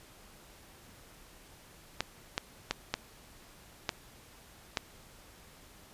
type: clicks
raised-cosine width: 0.2 ms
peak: -12 dBFS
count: 6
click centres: 2.006 / 2.379 / 2.71 / 2.94 / 3.892 / 4.772 s
effects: pink hiss -56 dBFS RMS until 5.93 s + resampled to 32000 Hz